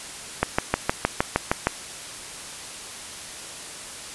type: click train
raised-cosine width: 0.5 ms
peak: -3 dBFS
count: 9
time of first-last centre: 0.43-1.67 s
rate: 6.45 Hz
effects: white hiss -37 dBFS RMS until 4.14 s + resampled to 24000 Hz